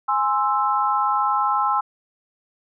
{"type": "chord", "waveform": "sine", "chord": "Ab augmented", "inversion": "none", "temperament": "equal", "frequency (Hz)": [830.6, 1046.5, 1318.5], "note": ["Ab5", "C6", "E6"], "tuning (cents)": [0, 0, 0], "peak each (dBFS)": -22, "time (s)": [0.08, 1.81], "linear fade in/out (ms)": 10, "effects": []}